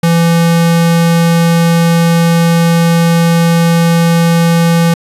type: tone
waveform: square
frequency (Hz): 168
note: E3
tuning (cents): +33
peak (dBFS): -7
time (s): 0.03-4.94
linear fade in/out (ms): 5
effects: resampled to 32000 Hz + 8-bit